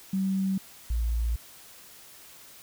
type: tone pair in turn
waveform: sine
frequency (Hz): 191.8 / 57.27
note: G3 / A#1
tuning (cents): -37 / -30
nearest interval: octave + major sixth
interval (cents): 2093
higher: first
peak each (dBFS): -24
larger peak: neither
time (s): 0.13-0.58 / 0.9-1.36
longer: second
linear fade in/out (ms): 5
effects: white hiss -50 dBFS RMS until 2.62 s